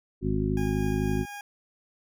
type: harmonic tone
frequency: 51.91 Hz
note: G#1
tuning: in tune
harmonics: 1 / 2 / 3 / 4 / 5 / 7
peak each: -31 / -31 / -31 / -31 / -31 / -31 dBFS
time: 0.21-1.26 s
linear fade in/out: 50 ms
type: tone with tremolo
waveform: 20% pulse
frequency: 817 Hz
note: G#5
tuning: 29 cents flat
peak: -32 dBFS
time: 0.57-1.41 s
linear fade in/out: 2 ms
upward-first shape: sine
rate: 4.1 Hz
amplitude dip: 25%
effects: none